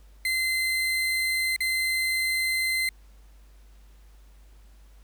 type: tone with dropouts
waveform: 35% pulse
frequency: 2066 Hz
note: C7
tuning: 22 cents flat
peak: -22 dBFS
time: 0.25-2.89 s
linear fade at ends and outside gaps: 2 ms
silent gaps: 1.563-1.605 s
effects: added 50 Hz sine -49 dBFS peak until 5.03 s + pink hiss -63 dBFS RMS until 5.03 s